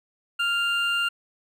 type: tone pair together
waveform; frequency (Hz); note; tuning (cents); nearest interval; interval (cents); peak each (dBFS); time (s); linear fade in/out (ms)
triangle; 1397 / 2794; F6 / F7; 0 / 0; octave; 1200; -23; 0.39-1.09; 10
effects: none